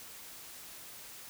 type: silence
effects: white hiss -49 dBFS RMS until 1.29 s